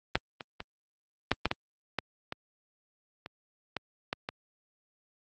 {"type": "clicks", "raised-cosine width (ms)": 0.3, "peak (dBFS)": [-7, -22, -20, -6, -8, -11, -12, -18, -24, -16, -14, -17], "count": 12, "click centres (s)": [0.155, 0.408, 0.604, 1.316, 1.456, 1.514, 1.987, 2.324, 3.261, 3.767, 4.129, 4.289], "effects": ["high-pass 80 Hz 12 dB/octave", "Opus 24 kbps"]}